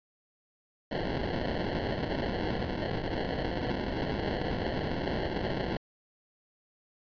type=noise with sample-and-hold; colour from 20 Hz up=blue; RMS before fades=-32 dBFS; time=0.91-5.77 s; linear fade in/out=5 ms; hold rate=1225 Hz; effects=resampled to 11025 Hz